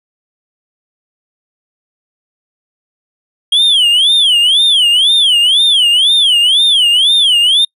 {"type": "tone with vibrato", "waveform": "triangle", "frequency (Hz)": 3200, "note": "G7", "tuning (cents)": 35, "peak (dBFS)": -5, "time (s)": [3.52, 7.65], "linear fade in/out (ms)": 5, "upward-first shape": "sine", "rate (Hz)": 2, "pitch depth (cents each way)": 230, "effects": ["noise-tail reverb RT60 0.1 s tail -26 dB re dry", "resampled to 32000 Hz"]}